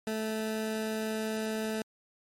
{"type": "tone", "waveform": "20% pulse", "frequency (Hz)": 218.7, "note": "A3", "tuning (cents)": -10, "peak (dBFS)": -26, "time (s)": [0.07, 1.82], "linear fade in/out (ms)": 2, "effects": ["MP3 64 kbps"]}